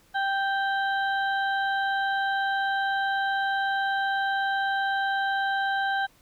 harmonic tone, 784 Hz, G5, in tune, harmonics 1 / 2 / 4 / 5, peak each -26 / -27 / -39 / -40 dBFS, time 0.14-6.07 s, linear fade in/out 20 ms, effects pink hiss -60 dBFS RMS until 6.21 s

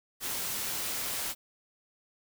white noise, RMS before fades -34 dBFS, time 0.2-1.35 s, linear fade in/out 50 ms, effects none

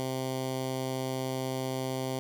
10% pulse tone with notch filter, 130.81 Hz, C3, in tune, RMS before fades -33 dBFS, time 0-2.19 s, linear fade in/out 0 ms, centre 1700 Hz, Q 1.8, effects none

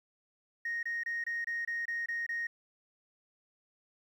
sine tone bursts, 1864.7 Hz, A#6, in tune, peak -31 dBFS, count 9, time 0.65-2.47 s, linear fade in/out 5 ms, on 180 ms, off 25 ms, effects tanh soft clip ceiling -29 dBFS + 11-bit

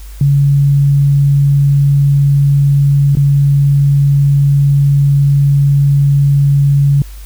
sine tone with dropouts, 141 Hz, C#3, 30 cents sharp, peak -6 dBFS, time 0.21-7.02 s, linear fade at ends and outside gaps 2 ms, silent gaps 3.152-3.17 s, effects added 50 Hz sine -27 dBFS peak until 7.25 s + white hiss -41 dBFS RMS until 7.25 s

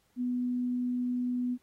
sine tone, 247.3 Hz, B3, 3 cents sharp, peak -28 dBFS, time 0.16-1.58 s, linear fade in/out 50 ms, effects pink hiss -71 dBFS RMS until 1.62 s + AAC 48 kbps

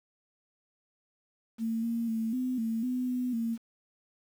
sine tone with pitch steps, 226 / 231.6 / 224.1 / 254.1 / 225.8 / 251.6 / 249.6 / 229.3 Hz, A3 / A#3 / A3 / B3 / A3 / B3 / B3 / A#3, +47 / -11 / +32 / +49 / +45 / +32 / +19 / -28 cents, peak -28 dBFS, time 1.58-3.58 s, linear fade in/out 50 ms, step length 250 ms, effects 9-bit

